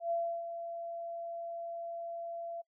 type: tone with ADSR envelope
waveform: sine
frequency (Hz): 678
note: E5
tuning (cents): +49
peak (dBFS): -29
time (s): 0-2.62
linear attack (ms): 110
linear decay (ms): 320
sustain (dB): -9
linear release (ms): 16
effects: noise-tail reverb RT60 0.1 s tail -25 dB re dry